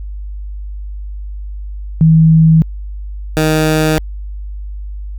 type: tone pair in turn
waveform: sine / 15% pulse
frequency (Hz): 160.7 / 155.94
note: E3 / D#3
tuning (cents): -44 / +4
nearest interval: minor second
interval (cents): 52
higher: first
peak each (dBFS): -4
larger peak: neither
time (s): 2.01-2.62 / 3.37-3.98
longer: neither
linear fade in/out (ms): 0
effects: added 50 Hz sine -22 dBFS peak until 5.18 s